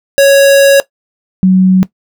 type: tone pair in turn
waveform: square / sine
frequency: 554.4 / 186.73 Hz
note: C#5 / F#3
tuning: 0 / +16 cents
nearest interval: octave + perfect fifth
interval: 1884 cents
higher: first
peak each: -3 dBFS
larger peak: neither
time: 0.18-0.8 / 1.43-1.83 s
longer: first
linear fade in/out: 0 ms
effects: noise-tail reverb RT60 0.1 s tail -17 dB re dry